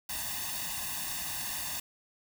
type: noise with comb filter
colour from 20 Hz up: white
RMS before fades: -36 dBFS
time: 0.09-1.8 s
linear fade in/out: 5 ms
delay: 1.1 ms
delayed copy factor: +0.95
effects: none